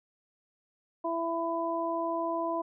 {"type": "harmonic tone", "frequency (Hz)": 333.4, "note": "E4", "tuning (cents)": 20, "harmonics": [1, 2, 3], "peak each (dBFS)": [-34, -32, -33], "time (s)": [1.04, 2.62], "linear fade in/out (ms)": 10, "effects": []}